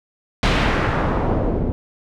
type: noise with low-pass filter sweep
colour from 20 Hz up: pink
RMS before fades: -19 dBFS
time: 0.43-1.72 s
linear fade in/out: 0 ms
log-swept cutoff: 3700 to 360 Hz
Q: 0.98
effects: none